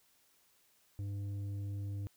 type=tone with tanh clipping; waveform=triangle; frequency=100.1 Hz; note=G2; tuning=37 cents sharp; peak=-38 dBFS; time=0.99-2.07 s; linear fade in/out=0 ms; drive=11 dB; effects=white hiss -70 dBFS RMS until 2.16 s